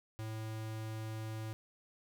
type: tone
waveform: square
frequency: 110 Hz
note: A2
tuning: in tune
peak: -40 dBFS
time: 0.19-1.53 s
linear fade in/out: 0 ms
effects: none